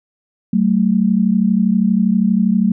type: tone pair together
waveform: sine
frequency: 190 / 222.5 Hz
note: F#3 / A3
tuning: +46 / +20 cents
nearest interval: minor third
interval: 274 cents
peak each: -14 dBFS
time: 0.53-2.72 s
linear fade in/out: 5 ms
effects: none